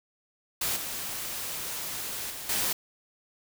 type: noise with level steps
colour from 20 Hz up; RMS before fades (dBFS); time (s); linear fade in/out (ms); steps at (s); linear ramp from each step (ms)
white; -29 / -35 / -39 / -28; 0.61-2.73; 5; 0.76 / 2.3 / 2.49; 5
effects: none